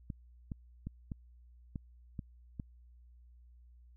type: clicks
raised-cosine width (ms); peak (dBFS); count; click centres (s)
5; -27; 7; 0.102 / 0.518 / 0.87 / 1.118 / 1.758 / 2.192 / 2.598
effects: added 60 Hz sine -56 dBFS peak until 3.96 s